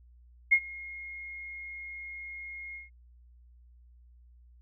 sine tone with ADSR envelope, 2148 Hz, C7, 45 cents sharp, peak -16 dBFS, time 0.51-2.9 s, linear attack 17 ms, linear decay 66 ms, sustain -23 dB, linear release 150 ms, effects added 60 Hz sine -54 dBFS peak until 4.61 s

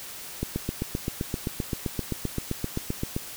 click train, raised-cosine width 3 ms, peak -14 dBFS, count 22, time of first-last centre 0.43-3.164 s, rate 7.68 Hz, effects white hiss -40 dBFS RMS until 3.36 s

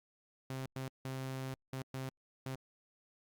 sawtooth tone bursts at uneven times, 132 Hz, C3, 16 cents sharp, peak -35 dBFS, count 6, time 0.5-0.66 / 0.76-0.88 / 1.05-1.54 / 1.73-1.82 / 1.94-2.09 / 2.46-2.55 s, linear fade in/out 2 ms, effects Opus 48 kbps

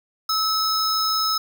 square tone pair together, 1297 / 5188 Hz, E6 / E8, -28 / -28 cents, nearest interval 2 octaves, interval 2400 cents, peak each -23 dBFS, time 0.29-1.38 s, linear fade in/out 5 ms, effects none

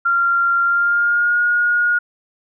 sine tone with pitch glide, 1384 to 1437 Hz, F6 to F6, -16 to +49 cents, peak -13 dBFS, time 0.05-1.99 s, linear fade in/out 10 ms, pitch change +65 cents, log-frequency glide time 0.63-1.4 s, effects none

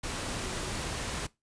sine tone in noise, 370 Hz, F#4, in tune, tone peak -44 dBFS, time 0.42-0.71 s, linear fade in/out 10 ms, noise pink, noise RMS -35 dBFS, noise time 0.03-1.27 s, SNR -12 dB, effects noise-tail reverb RT60 0.2 s tail -20 dB re dry + resampled to 22050 Hz

